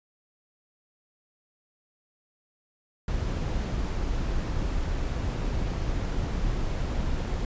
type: noise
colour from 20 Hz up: brown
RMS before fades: -28 dBFS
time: 3.08-7.45 s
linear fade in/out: 2 ms
effects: resampled to 16000 Hz